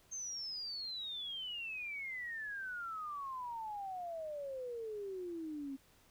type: exponential sweep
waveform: sine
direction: down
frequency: 6410 to 265.8 Hz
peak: -40 dBFS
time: 0.11-5.77 s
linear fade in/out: 20 ms
effects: pink hiss -67 dBFS RMS until 6.1 s